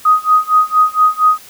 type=tone with tremolo; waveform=sine; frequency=1250 Hz; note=D#6; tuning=8 cents sharp; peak=-5 dBFS; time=0.05-1.38 s; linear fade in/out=5 ms; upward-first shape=sine; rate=4.3 Hz; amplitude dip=95%; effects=white hiss -39 dBFS RMS until 1.49 s